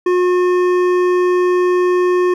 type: tone with hard clipping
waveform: sine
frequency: 360 Hz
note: F#4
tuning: 47 cents flat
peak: -13 dBFS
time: 0.06-2.34 s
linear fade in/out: 5 ms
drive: 11 dB
effects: none